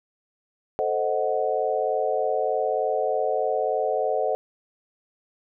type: chord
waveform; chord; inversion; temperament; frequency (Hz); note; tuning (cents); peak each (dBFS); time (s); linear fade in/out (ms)
sine; A diminished seventh; none; equal; 440 / 523.3 / 622.3 / 740; A4 / C5 / Eb5 / Gb5; 0 / 0 / 0 / 0; -27; 0.79-4.35; 0
effects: none